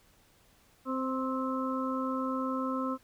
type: harmonic tone with a mistuned harmonic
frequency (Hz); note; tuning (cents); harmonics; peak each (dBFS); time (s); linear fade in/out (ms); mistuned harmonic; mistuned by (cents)
261.3; C4; -2; 1 / 2 / 4 / 5; -32 / -37 / -37 / -37; 0.85-2.98; 50; 4; +15
effects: pink hiss -64 dBFS RMS until 3.03 s